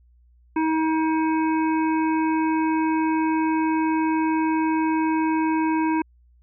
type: harmonic tone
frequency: 317.7 Hz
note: D#4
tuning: 36 cents sharp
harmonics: 1 / 3 / 5 / 7 / 8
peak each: -20 / -25 / -35 / -37 / -38 dBFS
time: 0.56-6.02 s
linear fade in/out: 5 ms
effects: added 60 Hz sine -53 dBFS peak until 6.42 s